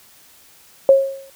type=tone with exponential decay; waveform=sine; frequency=543 Hz; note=C#5; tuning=36 cents flat; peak=-4 dBFS; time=0.89-1.3 s; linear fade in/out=1 ms; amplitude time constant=89 ms; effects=white hiss -49 dBFS RMS until 1.35 s